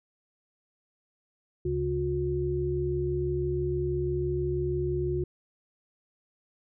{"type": "tone cluster", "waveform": "sine", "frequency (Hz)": [71.6, 137.7, 359.9], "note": ["D2", "C#3", "F#4"], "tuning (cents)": [-43, -11, -48], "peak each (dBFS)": [-33, -32, -28], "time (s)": [1.65, 5.24], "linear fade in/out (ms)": 5, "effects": []}